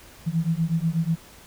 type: beating tone pair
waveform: sine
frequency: 160.3 / 168.5 Hz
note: E3 / E3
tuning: -48 / +38 cents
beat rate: 8.2 Hz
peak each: -24 / -24 dBFS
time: 0.26-1.16 s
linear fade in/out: 20 ms
effects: pink hiss -48 dBFS RMS until 1.46 s